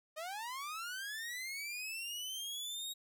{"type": "linear sweep", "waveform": "sawtooth", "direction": "up", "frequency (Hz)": [601, 3800], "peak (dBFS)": -37, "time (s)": [0.16, 2.94], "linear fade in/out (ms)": 20, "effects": []}